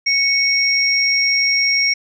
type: tone pair together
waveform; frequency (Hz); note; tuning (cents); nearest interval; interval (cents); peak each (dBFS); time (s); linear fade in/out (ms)
sine; 2217 / 5583; C#7 / F8; 0 / -1; octave + major third; 1599; -16; 0.06-1.94; 10
effects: none